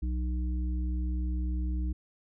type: harmonic tone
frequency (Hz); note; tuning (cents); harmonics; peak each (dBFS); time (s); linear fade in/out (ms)
61.74; B1; 0; 1 / 3 / 5; -28 / -41 / -41; 0.02-1.93; 10
effects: none